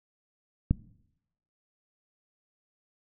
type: click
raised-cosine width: 5 ms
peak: -10 dBFS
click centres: 0.71 s
effects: noise-tail reverb RT60 0.8 s tail -20 dB re dry